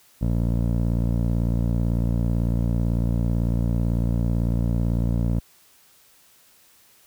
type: tone with low-pass filter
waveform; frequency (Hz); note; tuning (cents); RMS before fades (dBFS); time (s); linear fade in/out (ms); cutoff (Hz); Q
15% pulse; 58; A#1; -8; -22; 0.21-5.4; 10; 420; 0.55
effects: white hiss -56 dBFS RMS until 7.06 s